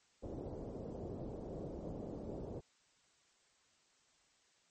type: low-pass noise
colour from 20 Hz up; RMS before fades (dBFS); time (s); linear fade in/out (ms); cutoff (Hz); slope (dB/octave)
white; -45; 0.22-2.61; 20; 530; 24
effects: white hiss -72 dBFS RMS until 4.7 s + MP3 32 kbps